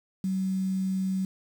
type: tone with quantisation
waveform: sine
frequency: 189.6 Hz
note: F#3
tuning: 43 cents sharp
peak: -25 dBFS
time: 0.24-1.25 s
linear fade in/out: 2 ms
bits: 8
effects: none